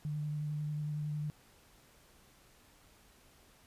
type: tone with vibrato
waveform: sine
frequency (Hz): 149.9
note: D3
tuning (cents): +36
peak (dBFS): -34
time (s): 0.05-1.3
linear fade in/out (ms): 0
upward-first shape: sine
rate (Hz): 11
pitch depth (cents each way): 15
effects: pink hiss -63 dBFS RMS until 3.66 s + resampled to 32000 Hz